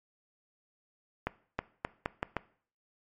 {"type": "accelerating click train", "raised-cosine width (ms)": 0.5, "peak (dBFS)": -15, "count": 6, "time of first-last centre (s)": [1.27, 2.367], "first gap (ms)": 320, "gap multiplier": 0.81, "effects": ["noise-tail reverb RT60 0.5 s tail -19 dB re dry", "MP3 48 kbps"]}